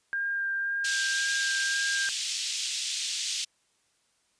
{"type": "tone with vibrato", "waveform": "sine", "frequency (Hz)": 1600, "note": "G6", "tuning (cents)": 35, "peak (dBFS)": -27, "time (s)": [0.13, 2.09], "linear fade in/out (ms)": 0, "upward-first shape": "sine", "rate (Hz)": 1.9, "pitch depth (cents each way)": 11}
{"type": "band-pass noise", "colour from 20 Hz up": "pink", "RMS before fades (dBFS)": -32, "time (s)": [0.84, 3.45], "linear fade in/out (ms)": 10, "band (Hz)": [3000, 7900], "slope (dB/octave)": 24}
{"effects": ["white hiss -70 dBFS RMS until 4.39 s", "resampled to 22050 Hz"]}